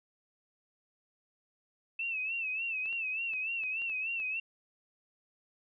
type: tone with vibrato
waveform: sine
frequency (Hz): 2632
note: E7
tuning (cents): -3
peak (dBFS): -32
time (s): 1.99-4.4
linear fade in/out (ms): 5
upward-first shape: sine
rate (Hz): 3.4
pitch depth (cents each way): 86
type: clicks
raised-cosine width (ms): 0.3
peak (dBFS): -37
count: 7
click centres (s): 2.858 / 2.928 / 3.335 / 3.636 / 3.819 / 3.897 / 4.2
effects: none